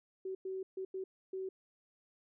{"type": "tone bursts at uneven times", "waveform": "sine", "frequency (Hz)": 379, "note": "F#4", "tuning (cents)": 42, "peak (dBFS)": -37, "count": 5, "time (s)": [[0.25, 0.35], [0.45, 0.63], [0.77, 0.85], [0.94, 1.04], [1.33, 1.49]], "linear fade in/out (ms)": 5, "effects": []}